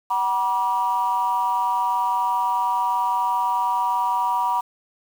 sine tone with amplitude modulation, 962 Hz, B5, 46 cents flat, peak -14 dBFS, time 0.1-4.61 s, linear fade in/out 10 ms, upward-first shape sine, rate 209 Hz, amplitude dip 90%, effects tanh soft clip ceiling -11 dBFS + 7-bit

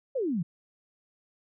sine exponential sweep, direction down, 573 to 154.3 Hz, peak -26 dBFS, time 0.15-0.43 s, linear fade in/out 10 ms, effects none

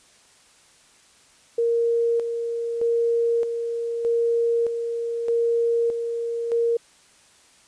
sine tone with tremolo, 466.2 Hz, A#4, in tune, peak -18 dBFS, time 1.58-6.77 s, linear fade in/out 5 ms, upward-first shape square, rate 0.81 Hz, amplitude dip 50%, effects white hiss -55 dBFS RMS until 7.67 s + resampled to 22050 Hz

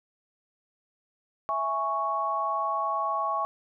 sine chord, C# minor, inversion first, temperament equal, 659.3 / 830.6 / 1108.7 Hz, E5 / G#5 / C#6, 0 / 0 / 0 cents, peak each -33 / -32 / -27 dBFS, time 1.49-3.45 s, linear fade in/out 0 ms, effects none

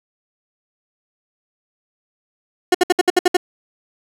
30% pulse tone bursts, 360.8 Hz, F#4, 44 cents flat, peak -7 dBFS, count 8, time 2.72-3.369 s, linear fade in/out 5 ms, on 26 ms, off 63 ms, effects low-pass 11000 Hz 12 dB/octave + 7-bit

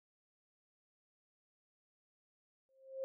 sine tone with exponential growth, 532 Hz, C5, 29 cents sharp, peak -35 dBFS, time 2.69-3.04 s, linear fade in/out 0 ms, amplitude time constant 75 ms, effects none

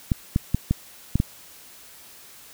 clicks, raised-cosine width 5 ms, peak -7 dBFS, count 6, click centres 0.118 / 0.361 / 0.546 / 0.71 / 1.156 / 1.201 s, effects white hiss -47 dBFS RMS until 2.53 s

